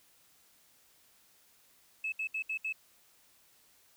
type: tone bursts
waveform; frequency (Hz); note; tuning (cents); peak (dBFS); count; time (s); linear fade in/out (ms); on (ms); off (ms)
sine; 2600; E7; -24; -31; 5; 2.04-2.726; 5; 82; 69
effects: tanh soft clip ceiling -27 dBFS + white hiss -65 dBFS RMS until 3.96 s